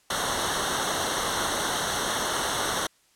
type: noise with comb filter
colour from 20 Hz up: pink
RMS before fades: -27 dBFS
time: 0.1-2.87 s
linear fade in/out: 5 ms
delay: 0.41 ms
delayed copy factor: -0.85
effects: white hiss -63 dBFS RMS until 3.15 s + low-pass 10000 Hz 12 dB/octave